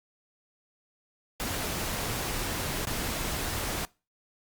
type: noise with dropouts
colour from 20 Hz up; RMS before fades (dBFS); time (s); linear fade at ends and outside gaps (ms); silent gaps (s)
pink; -32; 1.4-3.85; 0; 2.852-2.871
effects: noise-tail reverb RT60 0.3 s tail -23 dB re dry + Opus 48 kbps